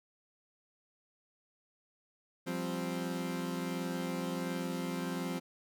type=chord; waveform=30% pulse; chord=F suspended second; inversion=none; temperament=equal; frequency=174.61 / 196 / 261.6 Hz; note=F3 / G3 / C4; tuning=0 / 0 / 0 cents; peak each=-35 / -39 / -36 dBFS; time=2.46-5.4 s; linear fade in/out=20 ms; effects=none